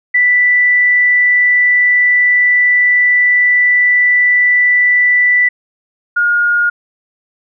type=tone pair in turn; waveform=sine; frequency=1975.5 / 1427.4 Hz; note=B6 / F6; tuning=0 / +37 cents; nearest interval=tritone; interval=563 cents; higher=first; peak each=-7 / -9 dBFS; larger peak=first; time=0.14-5.49 / 6.16-6.7 s; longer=first; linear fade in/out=10 ms; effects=none